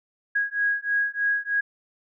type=beating tone pair; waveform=sine; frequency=1649 / 1652.2 Hz; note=G#6 / G#6; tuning=-13 / -9 cents; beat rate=3.2 Hz; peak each=-25 / -25 dBFS; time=0.35-1.61 s; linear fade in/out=10 ms; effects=none